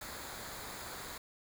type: noise with comb filter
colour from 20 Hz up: pink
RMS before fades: -45 dBFS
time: 0.01-1.18 s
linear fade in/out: 5 ms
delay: 0.35 ms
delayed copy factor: -0.55
effects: none